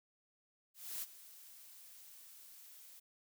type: noise with ADSR envelope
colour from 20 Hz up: blue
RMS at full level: -41 dBFS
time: 0.74-3 s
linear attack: 280 ms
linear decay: 34 ms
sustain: -16 dB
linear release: 11 ms
effects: none